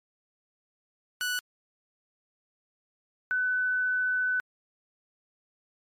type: tone pair in turn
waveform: sawtooth / sine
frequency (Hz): 1480 / 1502.4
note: F#6 / F#6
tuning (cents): 0 / +26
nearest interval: unison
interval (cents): 26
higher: second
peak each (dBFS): -24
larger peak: neither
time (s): 1.21-1.39 / 3.31-4.4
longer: second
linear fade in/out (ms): 0
effects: MP3 64 kbps